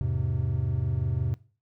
triangle chord, E augmented, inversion none, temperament just, 82.41 / 103.01 / 128.76 Hz, E2 / G#2 / B#2, 0 / -14 / -27 cents, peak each -29 / -28 / -26 dBFS, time 0.01-1.34 s, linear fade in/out 0 ms, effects noise-tail reverb RT60 0.4 s tail -21 dB re dry

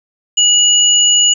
sine tone pair together, 2909 / 6919 Hz, F#7 / A8, -30 / -30 cents, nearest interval octave + minor third, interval 1500 cents, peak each -10 dBFS, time 0.37-1.34 s, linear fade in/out 10 ms, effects none

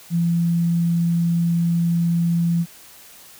sine tone, 169.7 Hz, F3, 49 cents flat, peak -16 dBFS, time 0.1-2.66 s, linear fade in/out 50 ms, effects white hiss -45 dBFS RMS until 3.39 s

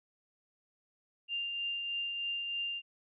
sine tone with tremolo, 2794 Hz, F7, in tune, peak -32 dBFS, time 1.28-2.82 s, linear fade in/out 50 ms, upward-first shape triangle, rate 3.2 Hz, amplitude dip 35%, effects none

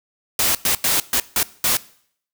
white noise bursts at uneven times, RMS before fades -18 dBFS, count 6, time 0.39-0.55 / 0.65-0.75 / 0.84-1 / 1.13-1.2 / 1.36-1.43 / 1.64-1.77 s, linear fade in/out 2 ms, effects noise-tail reverb RT60 0.6 s tail -20 dB re dry

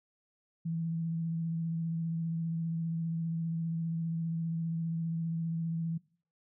sine tone with vibrato, 164.81 Hz, E3, in tune, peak -31 dBFS, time 0.65-5.98 s, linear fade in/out 10 ms, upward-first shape sine, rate 15 Hz, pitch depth 22 cents each way, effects noise-tail reverb RT60 0.5 s tail -22 dB re dry

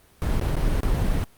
brown noise with dropouts, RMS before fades -22 dBFS, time 0.22-1.24 s, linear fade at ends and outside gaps 0 ms, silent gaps 0.396-0.413 / 0.555-0.567 / 0.805-0.833 / 0.941-0.945 s, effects pink hiss -56 dBFS RMS until 1.37 s + Opus 32 kbps

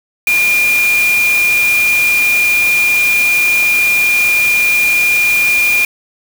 sine tone in noise, 2413 Hz, D7, 46 cents sharp, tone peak -9 dBFS, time 0.27-5.85 s, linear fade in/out 2 ms, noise white, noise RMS -21 dBFS, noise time 0.27-5.85 s, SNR +9 dB, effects none

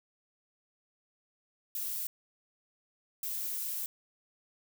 violet noise bursts at uneven times, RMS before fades -36 dBFS, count 2, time 1.75-2.07 / 3.23-3.86 s, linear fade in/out 2 ms, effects none

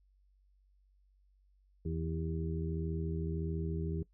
harmonic tone with a mistuned harmonic, 81.6 Hz, E2, 17 cents flat, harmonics 1 / 2 / 3 / 4 / 5, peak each -37 / -37 / -50 / -44 / -43 dBFS, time 1.85-4.03 s, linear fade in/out 5 ms, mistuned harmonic 5, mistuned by -33 cents, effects noise-tail reverb RT60 0.1 s tail -20 dB re dry + added 48 Hz sine -65 dBFS peak until 4.13 s

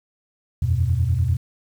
sine chord, E suspended second, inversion none, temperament equal, 82.41 / 92.5 / 123.47 Hz, E2 / F#2 / B2, 0 / 0 / 0 cents, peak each -21 dBFS, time 0.62-1.37 s, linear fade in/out 5 ms, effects tanh soft clip ceiling -8 dBFS + 8-bit

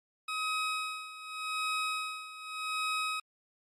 20% pulse tone with tremolo, 1268 Hz, D#6, 32 cents sharp, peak -25 dBFS, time 0.28-3.2 s, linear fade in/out 5 ms, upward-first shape sine, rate 0.85 Hz, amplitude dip 80%, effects low-pass 9000 Hz 12 dB/octave + Opus 48 kbps

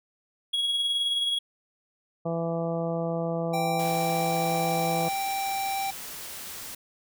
triangle tone with tremolo, 3322 Hz, G#7, in tune, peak -21 dBFS, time 0.53-1.39 s, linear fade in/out 10 ms, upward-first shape sine, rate 19 Hz, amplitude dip 35%
harmonic tone, 166.8 Hz, E3, 21 cents sharp, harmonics 1 / 2 / 3 / 4 / 5 / 6 / 7, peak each -30 / -36 / -31 / -32 / -40 / -47 / -43 dBFS, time 2.25-5.09 s, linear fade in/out 10 ms
square tone, 783 Hz, G5, 2 cents flat, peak -28 dBFS, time 3.53-5.91 s, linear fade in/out 10 ms
white noise, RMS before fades -39 dBFS, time 3.79-6.75 s, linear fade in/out 5 ms
effects none

